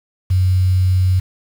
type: tone with quantisation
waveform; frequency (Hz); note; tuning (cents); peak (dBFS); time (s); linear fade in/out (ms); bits
sine; 92.5; F#2; 0; -11; 0.3-1.2; 10; 6
effects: none